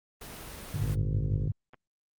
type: noise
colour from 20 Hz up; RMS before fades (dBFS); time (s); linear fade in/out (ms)
pink; -43; 0.21-0.95; 5
type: chord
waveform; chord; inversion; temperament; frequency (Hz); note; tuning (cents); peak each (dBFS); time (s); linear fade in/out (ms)
sine; G suspended second; none; equal with one note detuned; 98.28 / 110 / 146.83; G2 / A2 / D3; +5 / 0 / 0; -32; 0.74-1.52; 5
type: harmonic tone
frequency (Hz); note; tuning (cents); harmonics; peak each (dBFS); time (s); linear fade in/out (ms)
51.91; G#1; 0; 1 / 2 / 3 / 4 / 5 / 6 / 7 / 8 / 9 / 10; -32 / -38 / -42 / -44 / -46 / -48 / -49 / -50 / -51 / -52; 0.82-1.48; 5
type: clicks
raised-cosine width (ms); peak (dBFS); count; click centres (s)
0.5; -35; 2; 1.735 / 1.743
effects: Opus 24 kbps